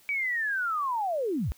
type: linear sweep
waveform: sine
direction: down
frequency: 2303 to 41.33 Hz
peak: -26 dBFS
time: 0.09-1.52 s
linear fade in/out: 0 ms
effects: white hiss -59 dBFS RMS until 1.57 s